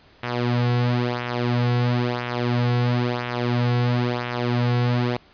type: tone with flanger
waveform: sawtooth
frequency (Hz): 121.7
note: B2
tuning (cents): -25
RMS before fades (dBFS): -22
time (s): 0.23-5.17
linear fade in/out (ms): 5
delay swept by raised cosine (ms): 0.21 to 3.31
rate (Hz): 0.99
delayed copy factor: -0.7
effects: pink hiss -53 dBFS RMS until 5.33 s + resampled to 11025 Hz